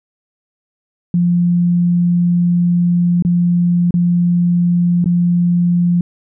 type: tone with dropouts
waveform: sine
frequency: 174.61 Hz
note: F3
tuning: in tune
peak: -10 dBFS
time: 1.14-6.01 s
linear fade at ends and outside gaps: 2 ms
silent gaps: 3.224-3.249 / 3.908-3.94 / 5.043-5.058 s
effects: none